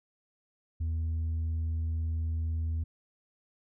triangle tone with tanh clipping, 81 Hz, E2, 30 cents flat, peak -29 dBFS, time 0.8-2.84 s, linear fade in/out 10 ms, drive 7 dB, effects none

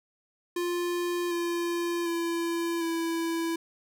square tone with pitch steps, 350 / 343.8 / 337.7 / 331.7 Hz, F4 / F4 / E4 / E4, +4 / -27 / +42 / +11 cents, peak -28 dBFS, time 0.56-3.56 s, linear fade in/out 5 ms, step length 750 ms, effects none

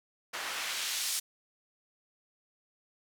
white noise with band-pass filter sweep, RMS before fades -35 dBFS, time 0.33-1.2 s, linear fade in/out 10 ms, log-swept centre 1100 to 6700 Hz, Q 0.75, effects none

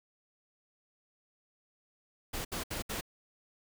pink noise bursts, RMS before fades -37 dBFS, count 4, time 2.33-3.011 s, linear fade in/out 10 ms, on 120 ms, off 67 ms, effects none

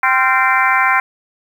harmonic tone with a mistuned harmonic, 260 Hz, C4, 11 cents flat, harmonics 3 / 4 / 5 / 6 / 7 / 8 / 9, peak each -19 / -16 / -18 / -19 / -20 / -19 / -21 dBFS, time 0.03-1 s, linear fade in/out 2 ms, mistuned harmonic 5, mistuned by +95 cents, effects 7-bit

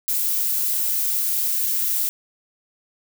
violet noise, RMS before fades -22 dBFS, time 0.08-2.09 s, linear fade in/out 0 ms, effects none

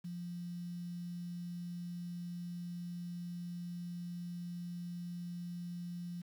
sine tone with quantisation, 174.61 Hz, F3, in tune, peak -40 dBFS, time 0.04-6.22 s, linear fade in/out 10 ms, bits 10, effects none

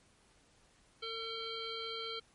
harmonic tone, 452.5 Hz, A4, 48 cents sharp, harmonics 1 / 3 / 5 / 7 / 9 / 10, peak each -44 / -46 / -49 / -43 / -46 / -52 dBFS, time 1.02-2.2 s, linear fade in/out 10 ms, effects pink hiss -67 dBFS RMS until 2.34 s + MP3 48 kbps

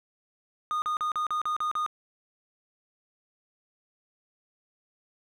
triangle tone bursts, 1228 Hz, D#6, 23 cents flat, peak -24 dBFS, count 8, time 0.71-1.863 s, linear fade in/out 0 ms, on 110 ms, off 39 ms, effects none

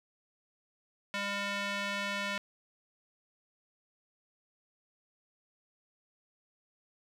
square tone with band-pass filter, 201.2 Hz, G3, 45 cents sharp, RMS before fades -35 dBFS, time 1.14-2.38 s, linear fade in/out 0 ms, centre 2300 Hz, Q 1.1, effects none

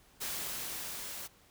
white noise with level ramp, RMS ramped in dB -37 to -43 dBFS, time 0.2-1.28 s, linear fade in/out 20 ms, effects pink hiss -63 dBFS RMS until 1.5 s

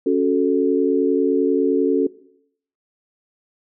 sine chord, F# minor, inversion second, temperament equal, 277.2 / 370 / 440 Hz, C#4 / F#4 / A4, 0 / 0 / 0 cents, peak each -19 dBFS, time 0.06-2.07 s, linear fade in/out 5 ms, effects noise-tail reverb RT60 0.7 s tail -19 dB re dry

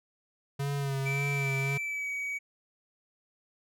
square tone with vibrato, 138.59 Hz, C#3, in tune, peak -30 dBFS, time 0.59-1.78 s, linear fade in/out 10 ms, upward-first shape sine, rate 1.8 Hz, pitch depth 39 cents each way
triangle tone with pitch glide, 2327 to 2265 Hz, D7 to C#7, -17 to +37 cents, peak -30 dBFS, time 1.05-2.39 s, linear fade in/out 20 ms, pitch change -46 cents, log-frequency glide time 1.82-2.09 s
effects none

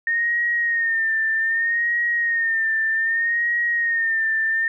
sine tone with vibrato, 1837 Hz, A#6, 26 cents flat, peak -18 dBFS, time 0.07-4.68 s, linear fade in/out 2 ms, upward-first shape sine, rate 0.64 Hz, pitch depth 54 cents each way, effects none

